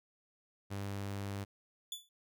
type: tone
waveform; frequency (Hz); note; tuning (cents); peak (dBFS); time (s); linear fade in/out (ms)
sawtooth; 99.6; G2; +28; -34; 0.7-1.45; 20
type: tone with exponential decay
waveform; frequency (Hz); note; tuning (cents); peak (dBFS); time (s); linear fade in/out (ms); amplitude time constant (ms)
sawtooth; 3464; A7; -28; -33; 1.92-2.09; 2; 36
effects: none